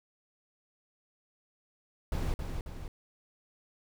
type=noise with echo; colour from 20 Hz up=brown; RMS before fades=-31 dBFS; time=2.12-2.34 s; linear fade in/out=2 ms; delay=270 ms; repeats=2; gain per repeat=-5 dB; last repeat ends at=2.88 s; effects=none